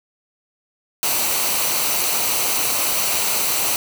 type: noise with comb filter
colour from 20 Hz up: white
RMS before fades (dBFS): -20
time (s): 1.03-3.76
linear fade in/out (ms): 0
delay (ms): 0.58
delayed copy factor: -0.5
effects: none